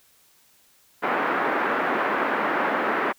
white band-pass noise, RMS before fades -24 dBFS, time 1.02-3.13 s, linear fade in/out 20 ms, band 230 to 1700 Hz, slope 24 dB/octave, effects white hiss -59 dBFS RMS until 3.18 s

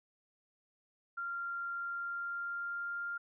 sine tone with pitch glide, 1387 to 1398.3 Hz, F6 to F6, -12 to +2 cents, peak -36 dBFS, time 1.17-3.18 s, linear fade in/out 10 ms, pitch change +14 cents, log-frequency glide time 1.7-3.04 s, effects none

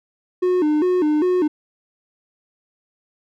triangle tone with vibrato, 331.5 Hz, E4, 10 cents sharp, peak -13 dBFS, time 0.42-1.48 s, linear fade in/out 10 ms, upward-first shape square, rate 2.5 Hz, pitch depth 160 cents each way, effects none

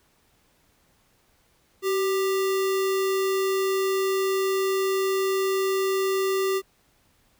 sine tone with sample-and-hold, 383.4 Hz, G4, 38 cents flat, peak -21 dBFS, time 1.82-6.62 s, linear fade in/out 50 ms, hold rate 1575 Hz, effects pink hiss -64 dBFS RMS until 7.39 s

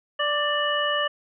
harmonic tone with a mistuned harmonic, 587.3 Hz, D5, in tune, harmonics 1 / 2 / 3 / 5, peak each -27 / -27 / -27 / -27 dBFS, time 0.19-1.08 s, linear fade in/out 10 ms, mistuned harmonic 3, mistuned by +17 cents, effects none

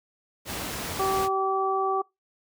pink noise, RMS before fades -32 dBFS, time 0.45-1.29 s, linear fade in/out 50 ms
harmonic tone, 385.1 Hz, G4, 31 cents flat, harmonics 1 / 2 / 3, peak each -27 / -27 / -27 dBFS, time 0.99-2.02 s, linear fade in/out 10 ms
effects noise-tail reverb RT60 0.2 s tail -24 dB re dry + high-pass 80 Hz 12 dB/octave

